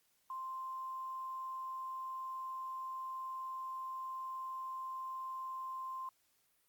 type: tone with quantisation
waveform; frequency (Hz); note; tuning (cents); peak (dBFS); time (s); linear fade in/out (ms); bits
sine; 1046.5; C6; 0; -40; 0.3-6.09; 2; 11
effects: white hiss -75 dBFS RMS until 6.68 s + Opus 48 kbps